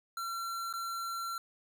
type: tone with dropouts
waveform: square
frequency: 1360 Hz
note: F6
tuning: 46 cents flat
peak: -36 dBFS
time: 0.17-1.38 s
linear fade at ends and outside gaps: 2 ms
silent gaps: 0.728-0.737 s
effects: none